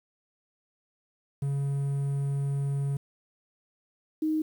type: tone pair in turn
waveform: triangle / sine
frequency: 139.6 / 312.1 Hz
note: C#3 / D#4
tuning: +13 / +5 cents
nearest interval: octave + major second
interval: 1392 cents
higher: second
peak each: -24 dBFS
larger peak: neither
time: 1.42-2.97 / 4.22-4.42 s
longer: first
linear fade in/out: 5 ms
effects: 9-bit